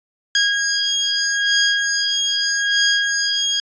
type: beating tone pair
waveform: 15% pulse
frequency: 1636 / 1636.8 Hz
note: G#6 / G#6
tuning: -26 / -26 cents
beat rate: 0.8 Hz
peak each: -12 / -13 dBFS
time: 0.35-3.6 s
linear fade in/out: 2 ms
effects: resampled to 16000 Hz